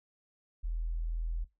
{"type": "tone", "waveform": "sine", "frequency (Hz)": 41.2, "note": "E1", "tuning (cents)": 0, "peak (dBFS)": -31, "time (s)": [0.63, 1.45], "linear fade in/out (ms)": 20, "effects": ["noise-tail reverb RT60 0.2 s tail -17 dB re dry"]}